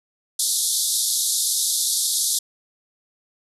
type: band-pass noise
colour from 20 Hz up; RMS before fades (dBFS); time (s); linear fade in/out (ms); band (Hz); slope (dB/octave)
white; -22; 0.39-2.39; 5; 3500 to 12000; 96
effects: none